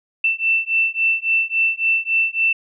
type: beating tone pair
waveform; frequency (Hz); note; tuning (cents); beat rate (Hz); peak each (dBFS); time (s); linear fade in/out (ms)
sine; 2671 / 2674.6; E7 / E7; +22 / +24; 3.6; -19 / -19; 0.24-2.53; 5
effects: none